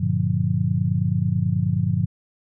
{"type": "chord", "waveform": "sine", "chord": "G minor seventh", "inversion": "none", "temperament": "just", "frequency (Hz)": [98, 117.6, 147, 176.4], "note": ["G2", "Bb2", "D3", "F3"], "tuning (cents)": [0, 16, 2, 18], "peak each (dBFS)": -24, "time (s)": [0, 2.06], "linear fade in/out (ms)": 10, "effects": []}